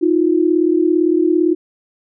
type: tone pair together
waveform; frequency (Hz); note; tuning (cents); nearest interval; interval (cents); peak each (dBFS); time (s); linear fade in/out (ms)
sine; 316.6 / 354.3; D#4 / F4; +30 / +25; major second; 195; -14; 0.01-1.55; 20
effects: none